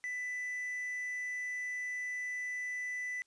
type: tone with quantisation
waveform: triangle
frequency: 1990 Hz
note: B6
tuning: 13 cents sharp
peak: -34 dBFS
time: 0.04-3.22 s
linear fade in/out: 0 ms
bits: 10
effects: white hiss -75 dBFS RMS until 3.26 s + resampled to 22050 Hz